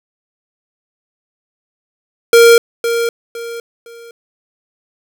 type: tone with echo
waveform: square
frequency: 466.2 Hz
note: A#4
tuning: in tune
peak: -4 dBFS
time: 2.33-2.58 s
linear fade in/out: 2 ms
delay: 510 ms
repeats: 3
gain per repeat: -10 dB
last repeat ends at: 4.11 s
effects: none